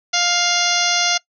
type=harmonic tone with a mistuned harmonic; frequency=702 Hz; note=F5; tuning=9 cents sharp; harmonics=1 / 2 / 3 / 4 / 5 / 6 / 7 / 8 / 9; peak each=-24 / -24 / -24 / -24 / -24 / -24 / -24 / -24 / -24 dBFS; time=0.13-1.18 s; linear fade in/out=10 ms; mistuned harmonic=5; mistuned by=-35 cents; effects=noise-tail reverb RT60 0.1 s tail -21 dB re dry